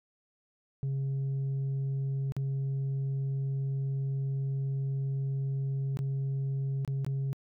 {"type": "tone with dropouts", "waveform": "sine", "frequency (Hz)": 136.2, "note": "C#3", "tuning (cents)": -30, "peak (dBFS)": -26, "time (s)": [0.83, 7.33], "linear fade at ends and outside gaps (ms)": 0, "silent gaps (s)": [[2.321, 2.366], [5.971, 5.99], [6.849, 6.877], [7.047, 7.065]], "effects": ["tanh soft clip ceiling -28 dBFS"]}